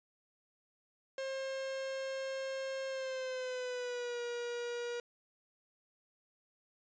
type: tone with pitch glide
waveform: 45% pulse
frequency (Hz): 534 to 478.5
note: C5 to A#4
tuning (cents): +35 to +45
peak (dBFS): -37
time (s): 1.18-5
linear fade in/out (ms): 2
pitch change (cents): -190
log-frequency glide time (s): 2.88-4.21
effects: resampled to 16000 Hz